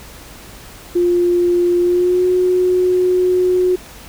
sine tone with pitch glide, 351.3 to 364.5 Hz, F4 to F#4, +10 to -26 cents, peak -11 dBFS, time 0.95-3.76 s, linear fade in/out 10 ms, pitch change +64 cents, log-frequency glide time 1.81-2.26 s, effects added 50 Hz sine -44 dBFS peak until 4.08 s + pink hiss -38 dBFS RMS until 4.08 s

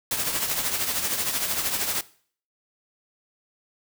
white noise with tremolo, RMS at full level -24 dBFS, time 0.11-2.01 s, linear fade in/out 2 ms, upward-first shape triangle, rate 13 Hz, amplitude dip 60%, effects noise-tail reverb RT60 0.5 s tail -19 dB re dry

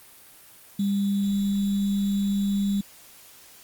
sine tone with sample-and-hold, 200 Hz, G3, 35 cents sharp, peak -21 dBFS, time 0.79-2.81 s, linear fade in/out 5 ms, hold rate 3675 Hz, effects white hiss -50 dBFS RMS until 3.63 s + Opus 32 kbps

